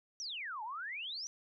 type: exponential two-way sweep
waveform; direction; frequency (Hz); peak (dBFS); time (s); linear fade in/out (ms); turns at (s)
sine; down then up; 6020 to 832 to 6020; -39; 0.2-1.27; 0; 0.63
effects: none